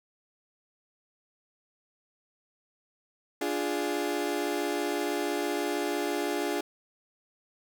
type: chord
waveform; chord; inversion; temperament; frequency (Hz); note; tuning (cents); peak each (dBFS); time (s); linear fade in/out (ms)
30% pulse; D diminished; none; equal; 293.7 / 349.2 / 415.3; D4 / F4 / Ab4; 0 / 0 / 0; -30; 3.41-6.61; 5
effects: none